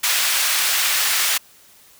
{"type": "high-pass noise", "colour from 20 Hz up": "pink", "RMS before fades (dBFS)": -19, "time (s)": [0.03, 1.38], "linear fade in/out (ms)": 10, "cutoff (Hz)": 1700, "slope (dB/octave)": 12, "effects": ["white hiss -50 dBFS RMS until 1.99 s"]}